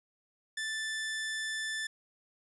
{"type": "tone", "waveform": "sawtooth", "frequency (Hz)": 1760, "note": "A6", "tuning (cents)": 0, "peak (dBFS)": -30, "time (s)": [0.57, 1.87], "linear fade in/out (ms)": 5, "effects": ["resampled to 24000 Hz"]}